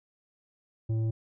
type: tone with tanh clipping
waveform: sine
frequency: 111.7 Hz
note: A2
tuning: 27 cents sharp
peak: -27 dBFS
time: 0.89-1.11 s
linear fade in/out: 10 ms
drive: 8 dB
effects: none